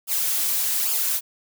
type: noise with flanger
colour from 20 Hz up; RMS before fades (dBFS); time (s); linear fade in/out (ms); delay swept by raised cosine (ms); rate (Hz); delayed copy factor
blue; -23; 0.07-1.21; 50; 0.49 to 5.59; 1.2; -0.6
effects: none